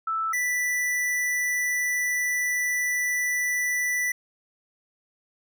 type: tone pair in turn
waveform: sine / square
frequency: 1318.5 / 1975.5 Hz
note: E6 / B6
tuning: 0 / 0 cents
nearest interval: perfect fifth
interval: 700 cents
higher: second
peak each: -24 dBFS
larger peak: neither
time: 0.07-0.33 / 0.33-4.12 s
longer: second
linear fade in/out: 5 ms
effects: none